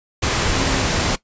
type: tone in noise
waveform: sine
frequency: 267.5 Hz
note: C4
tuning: 38 cents sharp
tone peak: -25 dBFS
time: 0.55-0.82 s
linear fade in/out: 10 ms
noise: pink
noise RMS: -19 dBFS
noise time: 0.22-1.16 s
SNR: -9 dB
effects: noise-tail reverb RT60 0.1 s tail -17 dB re dry + resampled to 16000 Hz